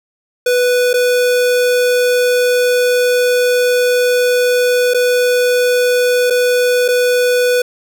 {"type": "tone with dropouts", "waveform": "square", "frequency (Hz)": 493.9, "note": "B4", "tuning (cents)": 0, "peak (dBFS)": -11, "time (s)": [0.46, 7.62], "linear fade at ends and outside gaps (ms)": 5, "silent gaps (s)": [[0.932, 0.939], [4.937, 4.944], [6.301, 6.305], [6.881, 6.885]], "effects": []}